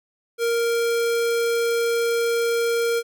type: tone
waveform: square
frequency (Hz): 466.2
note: A#4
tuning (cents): 0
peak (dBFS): -20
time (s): 0.38-3.03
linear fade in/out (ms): 50
effects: none